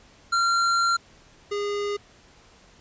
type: tone pair in turn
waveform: square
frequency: 1376 / 409.1 Hz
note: F6 / G#4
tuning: -26 / -26 cents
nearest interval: octave + major sixth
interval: 2100 cents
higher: first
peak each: -20 / -26 dBFS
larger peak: first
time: 0.32-0.97 / 1.51-1.97 s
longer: first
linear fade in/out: 10 ms
effects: pink hiss -54 dBFS RMS until 2.8 s + resampled to 16000 Hz